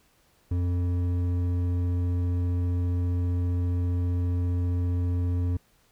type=tone with hard clipping; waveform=triangle; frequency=88.5 Hz; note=F2; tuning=23 cents sharp; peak=-25 dBFS; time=0.51-5.57 s; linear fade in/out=5 ms; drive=12 dB; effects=pink hiss -64 dBFS RMS until 5.91 s